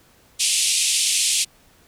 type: band-pass noise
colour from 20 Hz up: white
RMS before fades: -20 dBFS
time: 0.39-1.45 s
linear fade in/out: 20 ms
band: 2400 to 10000 Hz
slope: 48 dB/octave
effects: pink hiss -55 dBFS RMS until 1.87 s